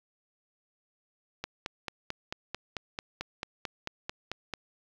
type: click train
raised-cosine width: 0.2 ms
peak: -16 dBFS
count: 15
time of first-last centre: 1.44-4.537 s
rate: 4.52 Hz
effects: low-pass 5000 Hz 12 dB/octave + 8-bit